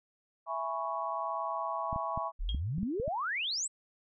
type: chord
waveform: sine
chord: C# minor seventh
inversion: first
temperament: equal with one note detuned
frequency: 662.7 / 830.6 / 987.8 / 1108.7 Hz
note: E5 / G#5 / B5 / C#6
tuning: +9 / 0 / 0 / 0 cents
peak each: -38 / -39 / -38 / -36 dBFS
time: 0.46-2.32 s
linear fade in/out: 50 ms
type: clicks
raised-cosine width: 5 ms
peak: -26 dBFS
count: 8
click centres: 1.929 / 1.961 / 2.176 / 2.547 / 2.783 / 2.831 / 2.999 / 3.079 s
type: exponential sweep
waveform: sine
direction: up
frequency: 31.92 to 8370 Hz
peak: -31 dBFS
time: 2.39-3.68 s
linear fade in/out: 20 ms
type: tone with exponential decay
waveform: sine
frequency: 3253 Hz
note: G#7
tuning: 37 cents flat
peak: -32 dBFS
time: 2.49-2.6 s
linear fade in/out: 1 ms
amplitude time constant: 23 ms
effects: none